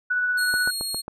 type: tone with tremolo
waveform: sine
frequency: 1479 Hz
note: F#6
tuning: 1 cent flat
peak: -19 dBFS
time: 0.1-0.71 s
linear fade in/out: 10 ms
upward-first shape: triangle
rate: 16 Hz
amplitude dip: 30%
type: tone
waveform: 25% pulse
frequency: 4288 Hz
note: C8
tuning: 42 cents sharp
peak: -22 dBFS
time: 0.37-1.02 s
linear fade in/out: 20 ms
type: click train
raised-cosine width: 1 ms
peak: -19 dBFS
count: 5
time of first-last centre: 0.54-1.081 s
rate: 7.4 Hz
effects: none